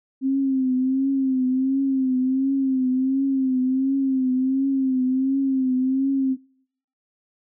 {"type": "tone with vibrato", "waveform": "sine", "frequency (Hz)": 263.8, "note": "C4", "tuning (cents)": 14, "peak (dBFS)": -18, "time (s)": [0.21, 6.37], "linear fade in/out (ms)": 50, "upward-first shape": "triangle", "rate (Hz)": 1.4, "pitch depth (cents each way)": 68, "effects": ["noise-tail reverb RT60 0.7 s tail -26 dB re dry"]}